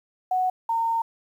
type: tone pair in turn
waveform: sine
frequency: 740 / 914.5 Hz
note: F#5 / A#5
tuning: 0 / -33 cents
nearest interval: major third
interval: 367 cents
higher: second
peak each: -20 / -21 dBFS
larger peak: first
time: 0.31-0.5 / 0.69-1.02 s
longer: second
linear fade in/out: 5 ms
effects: 9-bit